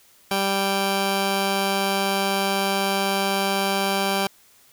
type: tone pair together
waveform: 10% pulse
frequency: 196 / 784 Hz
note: G3 / G5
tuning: 0 / 0 cents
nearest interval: 2 octaves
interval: 2400 cents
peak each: -14 / -19 dBFS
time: 0.31-4.27 s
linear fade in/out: 2 ms
effects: white hiss -55 dBFS RMS until 4.72 s